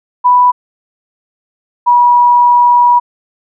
sine tone pair in turn, 987.8 / 968.6 Hz, B5 / B5, 0 / -34 cents, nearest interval unison, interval 34 cents, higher first, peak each -4 dBFS, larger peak neither, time 0.24-0.52 / 1.86-3 s, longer second, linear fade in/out 20 ms, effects none

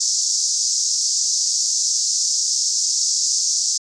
white band-pass noise, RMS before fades -20 dBFS, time 0-3.78 s, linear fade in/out 10 ms, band 5000 to 6900 Hz, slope 48 dB/octave, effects resampled to 22050 Hz

